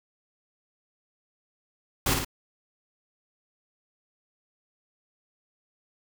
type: noise with echo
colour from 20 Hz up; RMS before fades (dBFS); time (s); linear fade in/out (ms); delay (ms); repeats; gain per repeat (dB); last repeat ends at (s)
pink; -24; 2.06-2.14; 5; 54; 2; -4; 2.248
effects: none